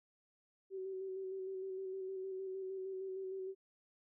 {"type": "tone with vibrato", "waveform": "sine", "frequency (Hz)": 380.3, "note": "F#4", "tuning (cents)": 48, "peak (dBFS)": -40, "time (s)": [0.7, 3.55], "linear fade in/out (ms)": 50, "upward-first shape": "square", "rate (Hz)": 6.5, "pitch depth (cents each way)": 21, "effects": []}